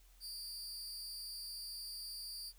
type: tone with amplitude modulation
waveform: sawtooth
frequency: 4704 Hz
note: D8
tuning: 2 cents sharp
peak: -38 dBFS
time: 0.2-2.53 s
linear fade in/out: 50 ms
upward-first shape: sine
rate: 267 Hz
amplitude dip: 75%
effects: added 42 Hz sine -61 dBFS peak until 2.58 s + white hiss -69 dBFS RMS until 2.58 s